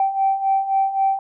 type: beating tone pair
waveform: sine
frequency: 775 / 778.8 Hz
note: G5 / G5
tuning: -20 / -12 cents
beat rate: 3.8 Hz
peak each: -22 / -17 dBFS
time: 0-1.19 s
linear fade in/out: 2 ms
effects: tanh soft clip ceiling -9 dBFS